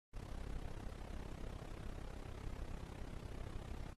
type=noise with amplitude modulation; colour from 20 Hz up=brown; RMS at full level=-43 dBFS; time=0.13-3.94 s; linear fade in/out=20 ms; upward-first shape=sine; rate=33 Hz; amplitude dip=85%; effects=AAC 32 kbps